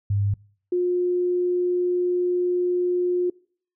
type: tone pair in turn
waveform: sine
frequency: 100.7 / 357.2 Hz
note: G2 / F4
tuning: +47 / +39 cents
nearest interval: octave + minor seventh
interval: 2192 cents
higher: second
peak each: -19 dBFS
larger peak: neither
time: 0.1-0.34 / 0.72-3.3 s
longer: second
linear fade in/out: 5 ms
effects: noise-tail reverb RT60 0.5 s tail -25 dB re dry